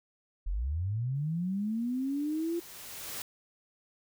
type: linear sweep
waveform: sine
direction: up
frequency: 37.29 to 347.1 Hz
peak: -29 dBFS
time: 0.46-2.6 s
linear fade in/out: 10 ms
type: noise with exponential growth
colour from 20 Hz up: white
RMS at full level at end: -38 dBFS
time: 1.15-3.22 s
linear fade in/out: 1 ms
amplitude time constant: 450 ms
effects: none